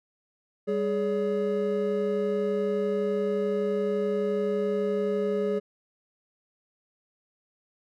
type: tone cluster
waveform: triangle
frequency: 198.9 / 418.5 / 565 Hz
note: G3 / G#4 / C#5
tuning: +25 / +13 / +33 cents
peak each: -29 / -24 / -30 dBFS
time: 0.67-5.6 s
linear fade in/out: 20 ms
effects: none